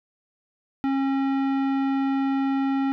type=tone with tanh clipping; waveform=sine; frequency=271.6 Hz; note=C#4; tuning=35 cents flat; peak=-23 dBFS; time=0.84-2.92 s; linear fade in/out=0 ms; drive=16 dB; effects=none